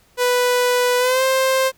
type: tone with pitch glide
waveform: sawtooth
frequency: 493.9 to 526.3 Hz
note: B4 to C5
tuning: 0 to +10 cents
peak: -11 dBFS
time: 0.17-1.72 s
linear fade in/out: 50 ms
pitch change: +110 cents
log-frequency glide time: 0.98-1.23 s
effects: pink hiss -56 dBFS RMS until 1.77 s